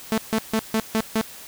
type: tone bursts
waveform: sawtooth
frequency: 220.8 Hz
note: A3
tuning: 6 cents sharp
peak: -15 dBFS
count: 6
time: 0.12-1.212 s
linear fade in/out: 0 ms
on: 57 ms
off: 150 ms
effects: white hiss -41 dBFS RMS until 1.47 s